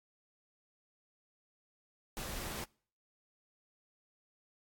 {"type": "noise", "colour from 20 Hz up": "pink", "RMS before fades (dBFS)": -41, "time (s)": [2.17, 2.64], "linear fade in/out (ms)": 0, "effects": ["noise-tail reverb RT60 0.5 s tail -26 dB re dry", "AAC 64 kbps"]}